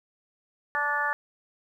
harmonic tone, 291.3 Hz, D4, 14 cents flat, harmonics 2 / 3 / 4 / 5 / 6, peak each -38 / -31 / -31 / -31 / -28 dBFS, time 0.75-1.13 s, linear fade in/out 0 ms, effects 10-bit

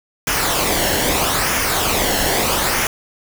pink noise with flanger, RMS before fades -18 dBFS, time 0.27-2.87 s, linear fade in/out 2 ms, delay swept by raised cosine 0.24 to 0.84 ms, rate 0.78 Hz, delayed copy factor -0.55, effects none

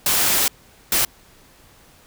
white noise bursts at uneven times, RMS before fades -18 dBFS, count 2, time 0.06-0.48 / 0.92-1.05 s, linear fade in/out 2 ms, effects pink hiss -51 dBFS RMS until 2.06 s

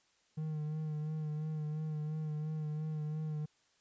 triangle tone with vibrato, 153.8 Hz, D#3, 20 cents flat, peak -33 dBFS, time 0.37-3.46 s, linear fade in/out 10 ms, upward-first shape sine, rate 2.9 Hz, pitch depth 32 cents each way, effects white hiss -72 dBFS RMS until 3.8 s + resampled to 16000 Hz

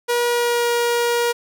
sawtooth tone with pitch glide, 480 to 475.3 Hz, B4 to A#4, -49 to +34 cents, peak -13 dBFS, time 0.08-1.33 s, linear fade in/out 20 ms, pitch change -17 cents, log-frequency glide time 0.27-0.69 s, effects none

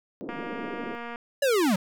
pink band-pass noise, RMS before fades -37 dBFS, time 0.21-0.95 s, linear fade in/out 0 ms, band 230 to 450 Hz, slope 24 dB/octave
click train, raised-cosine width 0.5 ms, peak -23 dBFS, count 206, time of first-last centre 0.29-1.159 s, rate 236 Hz
square linear sweep, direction down, 581 to 172.4 Hz, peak -21 dBFS, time 1.42-1.76 s, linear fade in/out 5 ms
effects none

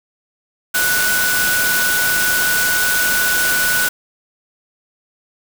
sine tone in noise, 1480 Hz, F#6, in tune, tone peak -16 dBFS, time 0.74-3.89 s, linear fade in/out 10 ms, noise white, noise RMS -19 dBFS, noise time 0.74-3.89 s, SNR 0 dB, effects none

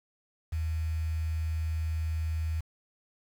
sine tone with quantisation, 80 Hz, D#2, 49 cents sharp, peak -28 dBFS, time 0.52-2.61 s, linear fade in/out 10 ms, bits 8, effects none

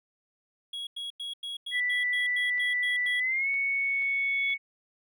triangle tone bursts, 3322 Hz, G#7, in tune, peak -32 dBFS, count 11, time 0.73-3.2 s, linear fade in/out 5 ms, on 140 ms, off 93 ms
sine tone with pitch glide, 1975.5 to 2217 Hz, B6 to C#7, 0 to 0 cents, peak -25 dBFS, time 1.71-4.58 s, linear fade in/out 50 ms, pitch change +200 cents, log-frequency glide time 3.18-3.49 s
click train, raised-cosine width 0.3 ms, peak -34 dBFS, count 5, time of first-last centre 2.58-4.503 s, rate 2.08 Hz
sine tone with exponential growth, 3412 Hz, G#7, 46 cents sharp, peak -33 dBFS, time 3.71-4.54 s, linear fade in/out 5 ms, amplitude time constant 180 ms
effects none

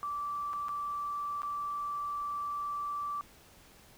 sine tone with dropouts, 1164 Hz, D6, 16 cents flat, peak -33 dBFS, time 0.03-3.21 s, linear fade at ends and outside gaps 0 ms, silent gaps 0.532-0.536 / 0.684-0.691 / 1.419-1.432 s, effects pink hiss -58 dBFS RMS until 3.97 s

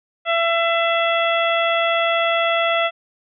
harmonic tone with a mistuned harmonic, 671 Hz, E5, 31 cents sharp, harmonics 1 / 2 / 3 / 4 / 5, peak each -19 / -22 / -24 / -25 / -26 dBFS, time 0.25-2.91 s, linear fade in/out 50 ms, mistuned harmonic 4, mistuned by -18 cents, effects none

